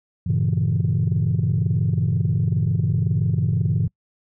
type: chord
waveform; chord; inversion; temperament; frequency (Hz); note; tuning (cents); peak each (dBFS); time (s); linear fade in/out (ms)
sine; G diminished seventh; none; equal with one note detuned; 98 / 116.54 / 138.59 / 164.24; G2 / Bb2 / Db3 / Fb3; 0 / 0 / 0 / -6; -22; 0.26-3.88; 10
effects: noise-tail reverb RT60 0.1 s tail -26 dB re dry + tanh soft clip ceiling -12 dBFS